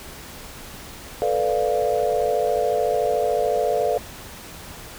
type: chord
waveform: sine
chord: B half-diminished seventh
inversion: third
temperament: equal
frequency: 440 / 493.9 / 587.3 / 698.5 Hz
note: A4 / B4 / D5 / F5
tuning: 0 / 0 / 0 / 0 cents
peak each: -24 dBFS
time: 1.22-3.98 s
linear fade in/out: 0 ms
effects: pink hiss -39 dBFS RMS until 4.98 s